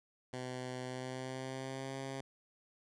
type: tone with pitch glide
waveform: 10% pulse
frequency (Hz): 127.1 to 134.58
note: C3 to C3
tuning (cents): -50 to +49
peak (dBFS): -32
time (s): 0.33-2.21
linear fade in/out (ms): 5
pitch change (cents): +99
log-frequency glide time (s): 0.83-1.96
effects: resampled to 22050 Hz